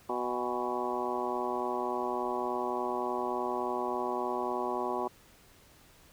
harmonic tone with a mistuned harmonic, 123.47 Hz, B2, in tune, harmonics 2 / 3 / 4 / 5 / 6 / 7 / 8 / 9, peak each -41 / -35 / -42 / -39 / -39 / -38 / -37 / -40 dBFS, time 0.09-5.08 s, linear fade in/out 5 ms, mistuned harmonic 7, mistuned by -68 cents, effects pink hiss -59 dBFS RMS until 6.12 s

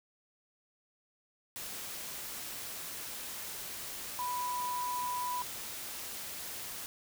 sine tone in noise, 987.8 Hz, B5, in tune, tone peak -33 dBFS, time 4.19-5.42 s, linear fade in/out 0 ms, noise white, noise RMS -42 dBFS, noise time 1.56-6.86 s, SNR +6 dB, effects none

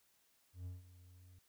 triangle tone with ADSR envelope, 89.8 Hz, F2, 49 cents sharp, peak -40 dBFS, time 0.53-1.39 s, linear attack 130 ms, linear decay 160 ms, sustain -16 dB, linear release 4 ms, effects white hiss -74 dBFS RMS until 1.48 s

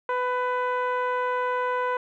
10% pulse tone with low-pass filter, 498.8 Hz, B4, 17 cents sharp, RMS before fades -26 dBFS, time 0.09-1.97 s, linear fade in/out 2 ms, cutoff 1100 Hz, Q 1.3, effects none

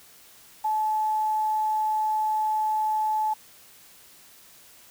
sine tone with quantisation, 863 Hz, A5, 34 cents flat, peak -22 dBFS, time 0.64-3.34 s, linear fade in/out 10 ms, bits 8, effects white hiss -52 dBFS RMS until 4.9 s

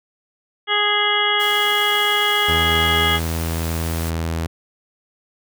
harmonic tone, 414.8 Hz, G#4, 2 cents flat, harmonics 1 / 2 / 3 / 4 / 5 / 7 / 8, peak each -26 / -25 / -23 / -24 / -22 / -24 / -21 dBFS, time 0.67-3.2 s, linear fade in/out 50 ms
white high-pass noise, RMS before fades -33 dBFS, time 1.39-4.11 s, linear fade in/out 20 ms, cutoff 150 Hz, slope 12 dB/octave
sawtooth tone, 82.1 Hz, E2, 6 cents flat, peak -17 dBFS, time 2.48-4.47 s, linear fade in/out 10 ms
effects none

